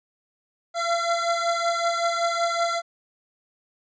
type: beating tone pair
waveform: 25% pulse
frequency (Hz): 679 / 684.3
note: F5 / F5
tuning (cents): -49 / -35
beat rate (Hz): 5.3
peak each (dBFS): -20 / -23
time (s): 0.74-2.82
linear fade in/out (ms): 50
effects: resampled to 16000 Hz